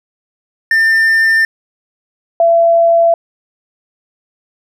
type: tone pair in turn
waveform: triangle / sine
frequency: 1797 / 673.1 Hz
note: A6 / E5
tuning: +36 / +36 cents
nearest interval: octave + perfect fourth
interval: 1700 cents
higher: first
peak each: -6 dBFS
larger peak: neither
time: 0.71-1.45 / 2.4-3.14 s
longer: neither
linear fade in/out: 2 ms
effects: none